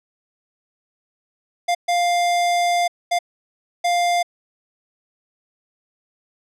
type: tone bursts at uneven times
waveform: square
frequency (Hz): 700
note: F5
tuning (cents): +4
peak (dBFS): -17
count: 4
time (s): 1.68-1.75 / 1.88-2.88 / 3.11-3.19 / 3.84-4.23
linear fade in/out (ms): 10
effects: low-pass 9000 Hz 12 dB/octave